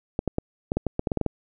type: clicks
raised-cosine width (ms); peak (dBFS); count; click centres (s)
2; -10; 12; 0.191 / 0.277 / 0.384 / 0.719 / 0.77 / 0.867 / 0.994 / 1.072 / 1.118 / 1.173 / 1.213 / 1.263
effects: none